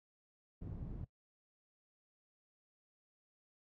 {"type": "low-pass noise", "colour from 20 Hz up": "white", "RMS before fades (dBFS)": -45, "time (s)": [0.61, 1.05], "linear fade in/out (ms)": 10, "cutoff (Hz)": 130, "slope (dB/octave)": 12, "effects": ["noise-tail reverb RT60 0.1 s tail -19 dB re dry"]}